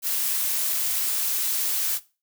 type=noise; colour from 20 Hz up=blue; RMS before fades=-25 dBFS; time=0.02-2 s; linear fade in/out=50 ms; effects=noise-tail reverb RT60 0.3 s tail -18 dB re dry